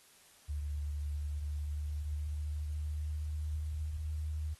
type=tone with pitch glide; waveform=sine; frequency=73.42 to 76.89 Hz; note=D2 to D#2; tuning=0 to -20 cents; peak=-34 dBFS; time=0.48-4.55 s; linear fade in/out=20 ms; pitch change=+80 cents; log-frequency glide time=0.98-3.9 s; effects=white hiss -62 dBFS RMS until 4.59 s + AAC 32 kbps